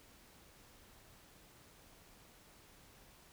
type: silence
effects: pink hiss -62 dBFS RMS until 3.32 s